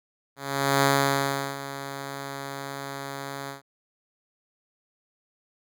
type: tone with ADSR envelope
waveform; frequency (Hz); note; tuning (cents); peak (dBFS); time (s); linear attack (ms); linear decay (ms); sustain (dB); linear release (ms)
5% pulse; 138.59; C#3; 0; -7; 0.36-3.62; 470; 730; -15; 130
effects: none